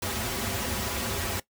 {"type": "noise with comb filter", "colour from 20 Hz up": "pink", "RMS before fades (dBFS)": -30, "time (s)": [0.02, 1.4], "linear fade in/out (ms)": 5, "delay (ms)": 6.6, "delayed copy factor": -0.75, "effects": ["noise-tail reverb RT60 0.1 s tail -18 dB re dry", "high-pass 60 Hz 12 dB/octave"]}